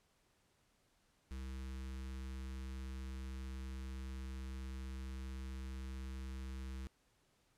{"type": "tone with notch filter", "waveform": "square", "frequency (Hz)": 65.4, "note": "C2", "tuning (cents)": 0, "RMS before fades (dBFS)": -45, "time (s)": [1.31, 6.87], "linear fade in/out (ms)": 0, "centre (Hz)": 660, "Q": 0.9, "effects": ["pink hiss -75 dBFS RMS until 7.57 s", "low-pass 11000 Hz 12 dB/octave"]}